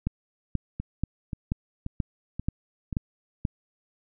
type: two click trains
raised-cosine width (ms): 5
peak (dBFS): -19 / -13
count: 5 / 8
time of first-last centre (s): 0.8-2.928 / 0.07-3.452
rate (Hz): 1.88 / 2.07
effects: none